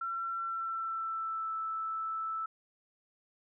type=tone with pitch glide; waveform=sine; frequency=1354 to 1317 Hz; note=E6 to E6; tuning=+46 to -2 cents; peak=-33 dBFS; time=0.01-2.46 s; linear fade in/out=5 ms; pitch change=-48 cents; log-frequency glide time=0.31-1.54 s; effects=none